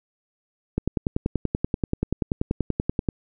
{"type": "click train", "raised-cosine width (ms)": 3, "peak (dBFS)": -9, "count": 25, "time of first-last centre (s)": [0.78, 3.088], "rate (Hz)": 10.4, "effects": []}